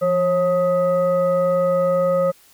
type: tone with frequency modulation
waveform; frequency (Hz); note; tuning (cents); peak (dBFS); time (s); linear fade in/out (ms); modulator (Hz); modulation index
sine; 542; C#5; -39; -15; 0.01-2.32; 20; 714; 0.57
effects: white hiss -52 dBFS RMS until 2.53 s